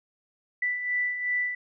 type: beating tone pair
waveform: sine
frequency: 1975.5 / 1978.2 Hz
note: B6 / B6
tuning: 0 / +2 cents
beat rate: 2.7 Hz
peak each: -34 / -26 dBFS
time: 0.62-1.55 s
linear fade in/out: 5 ms
effects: none